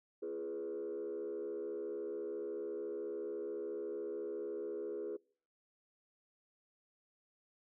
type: tone with frequency modulation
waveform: sine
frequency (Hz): 415.2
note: G#4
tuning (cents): 0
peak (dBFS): -37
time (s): 0.22-5.17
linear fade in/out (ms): 10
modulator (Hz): 74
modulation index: 1
effects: noise-tail reverb RT60 0.5 s tail -26 dB re dry + tanh soft clip ceiling -35 dBFS